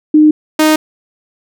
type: tone pair in turn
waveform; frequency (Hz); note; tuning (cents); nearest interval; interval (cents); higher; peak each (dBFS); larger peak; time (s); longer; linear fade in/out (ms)
sine / sawtooth; 305.4 / 310.2; D#4 / D#4; -32 / -5; unison; 27; second; -3; neither; 0.14-0.31 / 0.59-0.76; neither; 5
effects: none